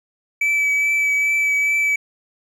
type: tone with vibrato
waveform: triangle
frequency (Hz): 2300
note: D7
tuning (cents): -37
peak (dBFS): -14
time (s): 0.41-1.96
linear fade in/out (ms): 5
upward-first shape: triangle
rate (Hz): 2.4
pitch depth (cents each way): 18
effects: none